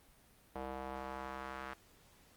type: tone with band-pass filter sweep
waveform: square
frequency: 66 Hz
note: C2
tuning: 16 cents sharp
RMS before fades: -44 dBFS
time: 0.55-1.74 s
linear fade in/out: 5 ms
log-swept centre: 690 to 1400 Hz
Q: 1.5
effects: pink hiss -65 dBFS RMS until 2.36 s + Opus 32 kbps